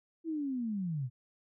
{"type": "linear sweep", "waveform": "sine", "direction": "down", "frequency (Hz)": [334.2, 116.54], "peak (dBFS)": -32, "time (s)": [0.24, 1.1], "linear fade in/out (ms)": 50, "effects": []}